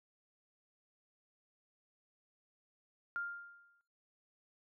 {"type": "tone with exponential decay", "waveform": "sine", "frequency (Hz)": 1400, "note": "F6", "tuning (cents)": 4, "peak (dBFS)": -34, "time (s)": [3.16, 3.81], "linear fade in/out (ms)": 0, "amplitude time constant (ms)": 140, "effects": ["noise-tail reverb RT60 0.6 s tail -21 dB re dry"]}